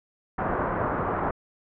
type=low-pass noise; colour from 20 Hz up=white; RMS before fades=-27 dBFS; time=0.38-1.31 s; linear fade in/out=5 ms; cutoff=1300 Hz; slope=24 dB/octave; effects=low-pass 2000 Hz 12 dB/octave